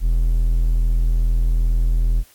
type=tone; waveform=triangle; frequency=41.2 Hz; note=E1; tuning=in tune; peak=-12 dBFS; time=0-2.24 s; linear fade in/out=50 ms; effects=white hiss -52 dBFS RMS until 2.34 s + AAC 64 kbps